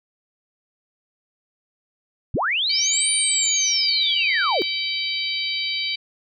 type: linear two-way sweep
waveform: sine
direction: up then down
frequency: 36.97 to 9240 to 311.1 Hz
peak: -19 dBFS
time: 2.34-4.62 s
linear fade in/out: 0 ms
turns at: 3.11 s
type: harmonic tone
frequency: 770 Hz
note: G5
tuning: 31 cents flat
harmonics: 3 / 4 / 5 / 6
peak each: -28 / -28 / -28 / -28 dBFS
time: 2.69-5.96 s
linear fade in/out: 10 ms
effects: none

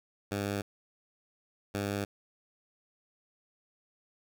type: tone pair in turn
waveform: 10% pulse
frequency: 100.8 / 100.8 Hz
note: G2 / G2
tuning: +49 / +49 cents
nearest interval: unison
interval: 0 cents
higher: neither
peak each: -23 dBFS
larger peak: neither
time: 0.31-0.62 / 1.74-2.05 s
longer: neither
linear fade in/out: 10 ms
effects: none

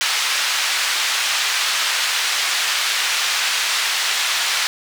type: band-pass noise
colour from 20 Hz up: white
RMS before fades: -20 dBFS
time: 0.01-4.67 s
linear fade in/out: 0 ms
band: 1200 to 4500 Hz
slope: 12 dB/octave
effects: none

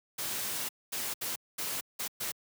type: noise bursts at uneven times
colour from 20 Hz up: white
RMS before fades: -35 dBFS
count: 6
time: 0.18-0.69 / 0.92-1.14 / 1.21-1.36 / 1.58-1.81 / 1.99-2.08 / 2.2-2.32 s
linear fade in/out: 10 ms
effects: high-pass 100 Hz 12 dB/octave

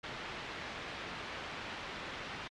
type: low-pass noise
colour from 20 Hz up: white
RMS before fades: -43 dBFS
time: 0.03-2.48 s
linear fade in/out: 10 ms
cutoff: 2700 Hz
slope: 12 dB/octave
effects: low-pass 5000 Hz 12 dB/octave + MP3 64 kbps

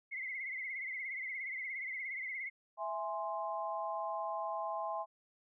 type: tone with vibrato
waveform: sine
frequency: 2093 Hz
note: C7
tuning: in tune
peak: -38 dBFS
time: 0.11-2.5 s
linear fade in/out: 20 ms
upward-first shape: triangle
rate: 17 Hz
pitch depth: 100 cents each way
type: chord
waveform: sine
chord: E augmented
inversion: none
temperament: equal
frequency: 659.3 / 830.6 / 1046.5 Hz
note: E5 / G#5 / B#5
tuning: 0 / 0 / 0 cents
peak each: -40 dBFS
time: 2.77-5.06 s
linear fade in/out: 50 ms
effects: none

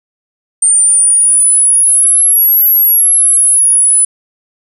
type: exponential two-way sweep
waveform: sine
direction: up then down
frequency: 8870 to 11710 to 9980 Hz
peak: -5 dBFS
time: 0.62-4.05 s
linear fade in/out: 5 ms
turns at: 2.64 s
effects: none

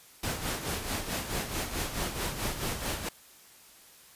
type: noise with tremolo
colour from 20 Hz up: pink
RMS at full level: -31 dBFS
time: 0.23-3.09 s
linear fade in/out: 5 ms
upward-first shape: sine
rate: 4.6 Hz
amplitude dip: 60%
effects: white hiss -55 dBFS RMS until 4.15 s + resampled to 32000 Hz

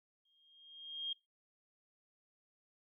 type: tone with exponential growth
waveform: sine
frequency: 3229 Hz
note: G#7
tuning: 49 cents flat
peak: -34 dBFS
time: 0.25-1.13 s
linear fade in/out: 5 ms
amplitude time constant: 190 ms
effects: noise-tail reverb RT60 0.2 s tail -20 dB re dry

